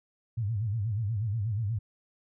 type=tone with vibrato; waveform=sine; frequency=107.5 Hz; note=A2; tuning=40 cents flat; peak=-27 dBFS; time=0.37-1.79 s; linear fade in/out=10 ms; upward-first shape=sine; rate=8.3 Hz; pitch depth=170 cents each way; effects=none